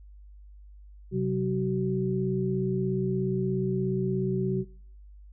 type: tone cluster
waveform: sine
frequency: 131.7 / 188.6 / 377.3 Hz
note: C3 / F#3 / F#4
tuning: +12 / +33 / +34 cents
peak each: -29 dBFS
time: 1.11-4.65 s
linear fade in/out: 50 ms
effects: noise-tail reverb RT60 0.7 s tail -26 dB re dry + added 50 Hz sine -46 dBFS peak until 5.32 s